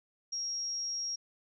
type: tone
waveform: sine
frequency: 5600 Hz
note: F8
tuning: 4 cents sharp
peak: -33 dBFS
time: 0.32-1.16 s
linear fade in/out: 10 ms
effects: none